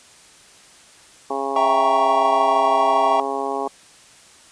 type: harmonic tone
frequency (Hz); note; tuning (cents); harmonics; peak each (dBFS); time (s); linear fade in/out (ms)
137; C#3; -20; 2 / 3 / 4 / 5 / 6 / 7 / 8; -32 / -27 / -32 / -29 / -27 / -32 / -30; 1.3-3.68; 5
type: chord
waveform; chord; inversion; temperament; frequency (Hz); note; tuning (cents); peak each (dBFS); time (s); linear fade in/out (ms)
triangle; E diminished seventh; none; equal; 659.3 / 784 / 932.3 / 1108.7; E5 / G5 / Bb5 / Db6; 0 / 0 / 0 / 0; -19; 1.56-3.2; 2
effects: white hiss -48 dBFS RMS until 4.51 s + resampled to 22050 Hz